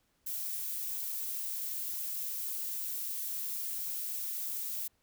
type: noise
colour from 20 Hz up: violet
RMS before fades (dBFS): -37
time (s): 0.26-4.88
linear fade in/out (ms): 10
effects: pink hiss -74 dBFS RMS until 5.02 s